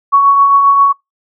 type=tone with tremolo; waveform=sine; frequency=1116 Hz; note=C#6; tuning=11 cents sharp; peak=-3 dBFS; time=0.12-0.93 s; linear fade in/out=20 ms; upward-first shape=triangle; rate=7.5 Hz; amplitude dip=40%; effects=noise-tail reverb RT60 0.2 s tail -26 dB re dry